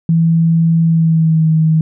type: tone with pitch glide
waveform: sine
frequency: 164.81 to 158.74 Hz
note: E3 to D#3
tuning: 0 to +35 cents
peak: -8 dBFS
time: 0.09-1.81 s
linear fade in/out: 2 ms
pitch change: -65 cents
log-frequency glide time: 0.83-1.49 s
effects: none